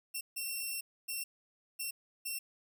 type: tone bursts at uneven times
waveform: 5% pulse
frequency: 2709 Hz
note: E7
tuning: 47 cents sharp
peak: -27 dBFS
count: 5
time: 0.14-0.21 / 0.36-0.81 / 1.08-1.24 / 1.79-1.91 / 2.25-2.39 s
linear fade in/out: 10 ms
effects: none